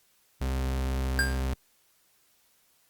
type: tone with vibrato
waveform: 40% pulse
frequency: 65.41 Hz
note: C2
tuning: in tune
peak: -26 dBFS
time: 0.41-1.54 s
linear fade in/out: 5 ms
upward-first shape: square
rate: 20 Hz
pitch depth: 18 cents each way
type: tone with exponential decay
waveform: square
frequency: 1600 Hz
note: G6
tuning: 35 cents sharp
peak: -21 dBFS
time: 1.19-1.44 s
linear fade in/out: 0 ms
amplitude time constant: 54 ms
effects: white hiss -66 dBFS RMS until 2.89 s + Opus 48 kbps